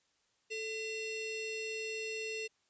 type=ring-modulated tone; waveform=40% pulse; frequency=1579 Hz; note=G6; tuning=12 cents sharp; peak=-33 dBFS; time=0.5-2.48 s; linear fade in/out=20 ms; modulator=1140 Hz; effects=white hiss -75 dBFS RMS until 2.69 s + resampled to 16000 Hz